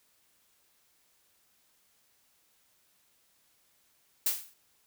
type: noise with exponential decay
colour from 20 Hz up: blue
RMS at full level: -24 dBFS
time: 4.26-4.54 s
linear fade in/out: 5 ms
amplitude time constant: 60 ms
effects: white hiss -69 dBFS RMS until 4.86 s